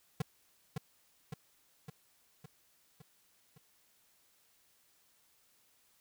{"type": "tone with echo", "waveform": "square", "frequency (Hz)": 151.6, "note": "D#3", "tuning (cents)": -45, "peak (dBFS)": -31, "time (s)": [0.2, 0.22], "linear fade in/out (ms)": 5, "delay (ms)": 560, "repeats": 6, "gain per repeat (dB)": -4, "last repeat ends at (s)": 3.58, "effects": ["white hiss -70 dBFS RMS until 6 s"]}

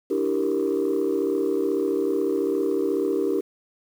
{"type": "chord", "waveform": "sine", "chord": "E half-diminished seventh", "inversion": "third", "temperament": "equal", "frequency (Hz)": [293.7, 329.6, 392, 466.2], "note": ["D4", "E4", "G4", "Bb4"], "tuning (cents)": [0, 0, 0, 0], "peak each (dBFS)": [-26, -27, -23, -26], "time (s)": [0.1, 3.41], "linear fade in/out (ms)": 10, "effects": ["tanh soft clip ceiling -15 dBFS", "8-bit"]}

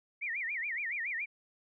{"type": "tone with vibrato", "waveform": "sine", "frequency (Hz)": 2093, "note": "C7", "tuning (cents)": 0, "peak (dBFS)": -33, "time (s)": [0.21, 1.26], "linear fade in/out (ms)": 20, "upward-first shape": "sine", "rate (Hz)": 7.1, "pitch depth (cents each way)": 260, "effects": []}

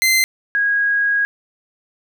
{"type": "tone pair in turn", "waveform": ["sawtooth", "sine"], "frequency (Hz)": [2073, 1645.3], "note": ["C7", "G#6"], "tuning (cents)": [-17, -17], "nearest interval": "major third", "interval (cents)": 400, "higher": "first", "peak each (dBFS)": [-9, -14], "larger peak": "first", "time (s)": [[0.02, 0.24], [0.55, 1.25]], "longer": "second", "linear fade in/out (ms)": 0, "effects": []}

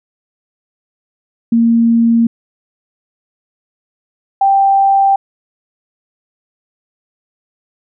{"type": "tone pair in turn", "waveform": "sine", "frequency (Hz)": [231.2, 785.3], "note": ["A#3", "G5"], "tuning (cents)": [-14, 3], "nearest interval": "octave + major sixth", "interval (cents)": 2117, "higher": "second", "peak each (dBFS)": -7, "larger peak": "neither", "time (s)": [[1.52, 2.27], [4.41, 5.16]], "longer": "neither", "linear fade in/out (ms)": 5, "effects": []}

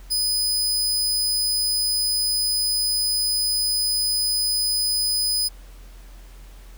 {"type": "tone", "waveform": "sawtooth", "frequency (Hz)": 5000, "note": "D#8", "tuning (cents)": 8, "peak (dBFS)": -17, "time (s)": [0.1, 5.49], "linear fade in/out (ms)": 20, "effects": ["added 43 Hz sine -40 dBFS peak until 6.77 s", "pink hiss -52 dBFS RMS until 6.77 s"]}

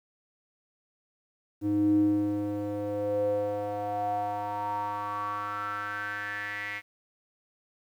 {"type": "tone with band-pass filter sweep", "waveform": "square", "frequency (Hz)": 103, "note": "G#2", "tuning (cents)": -14, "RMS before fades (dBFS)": -30, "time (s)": [1.61, 6.82], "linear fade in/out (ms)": 50, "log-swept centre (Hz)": [270, 2100], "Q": 7.2, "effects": ["10-bit"]}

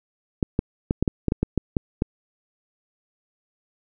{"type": "clicks", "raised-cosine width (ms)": 3, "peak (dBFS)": -7, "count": 11, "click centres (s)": [0.428, 0.591, 0.909, 1.026, 1.078, 1.283, 1.321, 1.43, 1.577, 1.768, 2.021], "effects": []}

